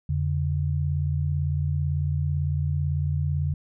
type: tone pair together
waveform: sine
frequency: 85.53 / 143.5 Hz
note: F2 / D3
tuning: -36 / -40 cents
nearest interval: major sixth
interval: 896 cents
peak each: -25 dBFS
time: 0.09-3.54 s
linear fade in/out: 5 ms
effects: none